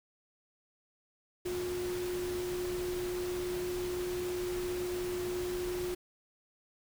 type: tone in noise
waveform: sine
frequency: 359 Hz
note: F4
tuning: 48 cents sharp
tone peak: -33 dBFS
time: 1.45-5.95 s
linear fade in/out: 10 ms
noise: pink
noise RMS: -43 dBFS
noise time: 1.45-5.95 s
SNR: +7 dB
effects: none